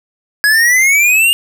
square exponential sweep, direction up, 1661.2 to 2852 Hz, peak -8 dBFS, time 0.44-1.33 s, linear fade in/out 0 ms, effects none

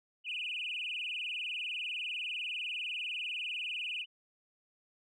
sine tone with vibrato, 2704 Hz, E7, 43 cents sharp, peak -34 dBFS, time 0.24-4.06 s, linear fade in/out 50 ms, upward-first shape sine, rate 20 Hz, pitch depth 190 cents each way, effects tanh soft clip ceiling -30 dBFS

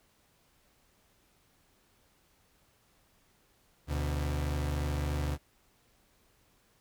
35% pulse tone pair together, 73.85 / 124.3 Hz, D2 / B2, +10 / +12 cents, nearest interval major sixth, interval 902 cents, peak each -29 / -36 dBFS, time 3.87-5.38 s, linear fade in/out 50 ms, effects pink hiss -68 dBFS RMS until 6.8 s

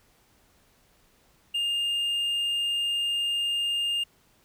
triangle tone, 2816 Hz, F7, 14 cents sharp, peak -23 dBFS, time 1.54-4.04 s, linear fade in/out 10 ms, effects pink hiss -63 dBFS RMS until 4.44 s

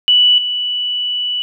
sine tone with level steps, 2960 Hz, F#7, in tune, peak -7 / -16 dBFS, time 0.08-1.42 s, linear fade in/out 0 ms, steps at 0.38 s, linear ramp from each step 2 ms, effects none

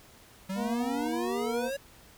square exponential sweep, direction up, 186.7 to 565 Hz, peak -32 dBFS, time 0.49-1.77 s, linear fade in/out 10 ms
harmonic tone, 238 Hz, A#3, 36 cents sharp, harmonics 1 / 2 / 3 / 4, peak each -34 / -37 / -38 / -40 dBFS, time 0.55-1.71 s, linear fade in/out 50 ms
effects pink hiss -55 dBFS RMS until 2.17 s

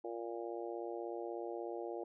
harmonic tone, 116.5 Hz, A#2, 1 cent flat, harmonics 3 / 4 / 5 / 6 / 7, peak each -43 / -45 / -47 / -49 / -50 dBFS, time 0.04-2.04 s, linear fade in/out 5 ms, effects none

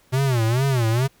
square tone with vibrato, 124.2 Hz, B2, 10 cents sharp, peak -18 dBFS, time 0.12-1.08 s, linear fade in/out 20 ms, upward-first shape sine, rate 2.3 Hz, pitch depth 190 cents each way, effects pink hiss -58 dBFS RMS until 1.2 s

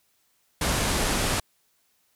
pink low-pass noise, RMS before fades -25 dBFS, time 0.61-1.4 s, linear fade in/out 5 ms, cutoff 12000 Hz, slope 48 dB/octave, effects white hiss -68 dBFS RMS until 2.15 s

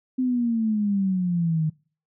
sine exponential sweep, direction down, 259.7 to 153.8 Hz, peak -20 dBFS, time 0.18-1.7 s, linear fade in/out 10 ms, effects noise-tail reverb RT60 0.4 s tail -24 dB re dry

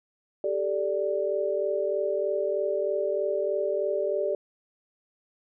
sine chord, G suspended second, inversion none, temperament equal with one note detuned, 392 / 435.2 / 587.3 Hz, G4 / A4 / D5, 0 / -19 / 0 cents, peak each -29 / -31 / -27 dBFS, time 0.44-4.35 s, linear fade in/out 2 ms, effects none

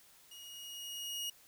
sawtooth tone with level ramp, 2878 Hz, F#7, 49 cents flat, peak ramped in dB -47 to -33 dBFS, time 0.31-1.3 s, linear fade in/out 5 ms, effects white hiss -62 dBFS RMS until 1.47 s

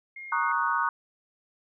sine tone, 2133 Hz, C7, 33 cents sharp, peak -38 dBFS, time 0.16-0.52 s, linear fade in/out 5 ms
sine chord, D# minor seventh, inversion second, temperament equal, 932.3 / 1108.7 / 1244.5 / 1480 Hz, A#5 / C#6 / D#6 / F#6, 0 / 0 / 0 / 0 cents, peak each -29 dBFS, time 0.32-0.89 s, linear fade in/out 2 ms
effects none

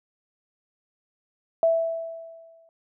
sine tone with exponential decay, 659.3 Hz, E5, in tune, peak -15 dBFS, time 1.63-2.69 s, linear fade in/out 1 ms, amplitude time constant 230 ms, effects none

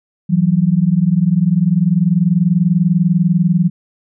sine tone pair together, 164.82 / 185 Hz, E3 / F#3, 0 / 0 cents, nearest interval major second, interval 200 cents, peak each -13 dBFS, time 0.29-3.7 s, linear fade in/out 20 ms, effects none

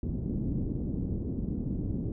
white low-pass noise, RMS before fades -32 dBFS, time 0.03-2.12 s, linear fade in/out 2 ms, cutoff 280 Hz, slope 24 dB/octave, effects none

